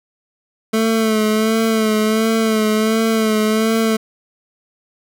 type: tone with vibrato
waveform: 25% pulse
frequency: 219.6 Hz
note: A3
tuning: 3 cents flat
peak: -10 dBFS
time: 0.73-3.97 s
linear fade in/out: 10 ms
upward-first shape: sine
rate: 1.4 Hz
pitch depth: 39 cents each way
effects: none